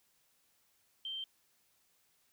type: tone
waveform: sine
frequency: 3136 Hz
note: G7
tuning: in tune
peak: -38 dBFS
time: 1.05-1.24 s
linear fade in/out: 2 ms
effects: white hiss -73 dBFS RMS until 2.32 s